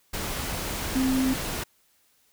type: tone in noise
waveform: sine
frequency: 261.6 Hz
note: C4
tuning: in tune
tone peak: -21 dBFS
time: 0.95-1.34 s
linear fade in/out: 10 ms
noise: pink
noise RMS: -31 dBFS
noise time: 0.13-1.64 s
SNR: +7 dB
effects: white hiss -65 dBFS RMS until 2.32 s